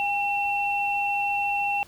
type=tone pair together; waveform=sine; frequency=809 / 2707 Hz; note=G#5 / E7; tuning=-46 / +45 cents; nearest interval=octave + major sixth; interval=2091 cents; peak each=-25 / -26 dBFS; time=0-1.83 s; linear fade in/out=0 ms; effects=pink hiss -52 dBFS RMS until 1.87 s